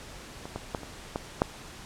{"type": "clicks", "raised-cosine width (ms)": 1, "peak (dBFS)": [-24, -19, -15, -27, -15, -7], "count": 6, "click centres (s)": [0.455, 0.56, 0.748, 0.833, 1.159, 1.419], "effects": ["pink hiss -45 dBFS RMS until 1.85 s", "low-pass 9000 Hz 12 dB/octave"]}